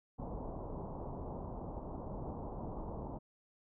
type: low-pass noise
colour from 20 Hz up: pink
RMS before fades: -43 dBFS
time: 0.18-3.19 s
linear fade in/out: 20 ms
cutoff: 1000 Hz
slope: 48 dB/octave
effects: none